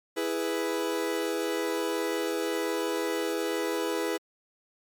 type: chord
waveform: 40% pulse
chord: E major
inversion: none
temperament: equal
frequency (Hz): 329.6 / 415.3 / 493.9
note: E4 / G#4 / B4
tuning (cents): 0 / 0 / 0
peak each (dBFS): -31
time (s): 0.16-4.18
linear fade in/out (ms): 20
effects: MP3 96 kbps